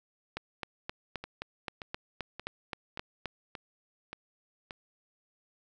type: two click trains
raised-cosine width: 0.3 ms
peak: -19 / -24 dBFS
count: 12 / 7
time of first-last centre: 0.37-3.257 / 1.24-4.708 s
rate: 3.81 / 1.73 Hz
effects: none